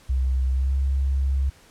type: tone with pitch glide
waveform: sine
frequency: 64.9 to 67.66 Hz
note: C2 to C#2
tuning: -13 to -41 cents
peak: -19 dBFS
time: 0.09-1.5 s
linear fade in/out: 10 ms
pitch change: +72 cents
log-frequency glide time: 0.51-0.76 s
effects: pink hiss -53 dBFS RMS until 1.7 s + low-pass 11000 Hz 12 dB/octave